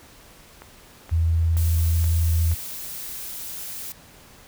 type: click train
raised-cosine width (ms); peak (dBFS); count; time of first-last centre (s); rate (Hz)
0.5; -25; 5; 0.62-2.516; 2.11
type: tone with vibrato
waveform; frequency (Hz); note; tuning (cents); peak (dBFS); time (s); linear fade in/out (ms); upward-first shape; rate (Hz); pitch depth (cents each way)
sine; 82.41; E2; 0; -17; 1.11-2.55; 20; sine; 18; 16
type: noise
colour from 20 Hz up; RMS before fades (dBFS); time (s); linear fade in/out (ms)
blue; -34; 1.57-3.92; 0
effects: pink hiss -49 dBFS RMS until 4.47 s